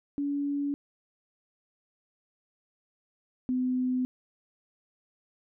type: tone pair in turn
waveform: sine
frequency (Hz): 284.8 / 253.7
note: C#4 / B3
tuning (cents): +47 / +47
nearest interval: major second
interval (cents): 200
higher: first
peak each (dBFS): -27 / -25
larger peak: second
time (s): 0.18-0.74 / 3.49-4.05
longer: neither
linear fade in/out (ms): 0
effects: none